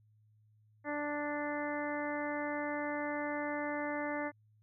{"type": "harmonic tone", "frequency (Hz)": 293.7, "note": "D4", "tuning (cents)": 0, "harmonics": [1, 2, 3, 4, 5, 6, 7], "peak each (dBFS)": [-39, -39, -42, -46, -47, -43, -45], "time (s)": [0.84, 4.32], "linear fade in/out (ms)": 50, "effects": ["added 107 Hz sine -64 dBFS peak until 4.62 s"]}